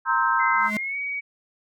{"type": "chord", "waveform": "sine", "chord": "C dominant seventh", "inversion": "third", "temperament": "equal with one note detuned", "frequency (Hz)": [932.3, 1046.5, 1295.1, 1568], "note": ["Bb5", "C6", "E6", "G6"], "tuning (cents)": [0, 0, -31, 0], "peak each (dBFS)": -24, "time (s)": [0.05, 0.71], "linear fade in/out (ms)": 50}
{"type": "tone with pitch glide", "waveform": "sine", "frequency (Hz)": [2060, 2259], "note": ["C7", "C#7"], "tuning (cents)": [-28, 32], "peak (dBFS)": -26, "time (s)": [0.39, 1.21], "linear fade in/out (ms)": 20, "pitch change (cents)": 160, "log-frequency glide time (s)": [0.7, 0.98]}
{"type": "tone with exponential growth", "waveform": "square", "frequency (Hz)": 212.3, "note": "G#3", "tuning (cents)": 38, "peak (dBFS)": -23, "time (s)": [0.49, 0.77], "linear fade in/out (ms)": 2, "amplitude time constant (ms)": 60}
{"effects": []}